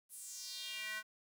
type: tone with high-pass filter sweep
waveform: square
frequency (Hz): 215.4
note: A3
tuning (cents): -37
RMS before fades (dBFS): -45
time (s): 0.09-1.03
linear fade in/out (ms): 50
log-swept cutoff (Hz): 11000 to 1500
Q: 3.1
effects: 11-bit